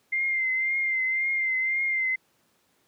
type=tone with vibrato; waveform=sine; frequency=2093 Hz; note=C7; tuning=in tune; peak=-23 dBFS; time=0.12-2.16 s; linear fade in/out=10 ms; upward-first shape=triangle; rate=1.9 Hz; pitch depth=42 cents each way; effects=pink hiss -67 dBFS RMS until 2.87 s + high-pass 150 Hz 12 dB/octave